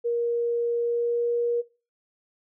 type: tone with pitch glide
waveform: sine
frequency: 471.9 to 474.9 Hz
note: A#4 to A#4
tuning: +21 to +32 cents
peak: -22 dBFS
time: 0.04-1.62 s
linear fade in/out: 20 ms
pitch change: +11 cents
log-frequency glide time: 0.75-1.34 s
effects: noise-tail reverb RT60 0.3 s tail -18 dB re dry